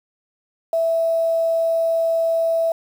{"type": "tone with quantisation", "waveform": "sine", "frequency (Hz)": 659.3, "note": "E5", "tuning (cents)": 0, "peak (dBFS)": -16, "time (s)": [0.73, 2.72], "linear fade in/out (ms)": 2, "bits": 7, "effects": []}